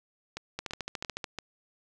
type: two click trains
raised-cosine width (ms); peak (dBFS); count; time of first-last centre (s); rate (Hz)
0.2; -17 / -19; 10 / 4; 0.59-1.242 / 0.37-1.387; 13.8 / 2.95
effects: none